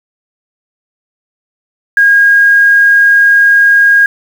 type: tone with quantisation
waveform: sine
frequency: 1630 Hz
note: G#6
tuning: 33 cents flat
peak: -3 dBFS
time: 1.97-4.06 s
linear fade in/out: 2 ms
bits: 5
effects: none